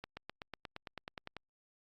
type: accelerating click train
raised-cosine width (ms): 0.3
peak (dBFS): -27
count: 13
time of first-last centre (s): 0.04-1.367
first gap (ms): 130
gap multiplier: 0.97
effects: Opus 48 kbps